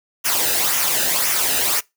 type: noise with flanger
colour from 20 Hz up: white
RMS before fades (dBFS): -19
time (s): 0.24-1.81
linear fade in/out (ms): 20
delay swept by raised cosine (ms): 0.23 to 0.92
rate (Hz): 1.9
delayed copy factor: -0.6
effects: noise-tail reverb RT60 0.2 s tail -23 dB re dry